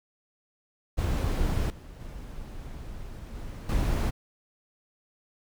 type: noise with level steps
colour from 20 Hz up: brown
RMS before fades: -26 / -43 / -40 / -38 / -25 dBFS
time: 0.97-4.11 s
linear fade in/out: 20 ms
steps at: 1.7 / 2 / 3.35 / 3.69 s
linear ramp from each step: 2 ms
effects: none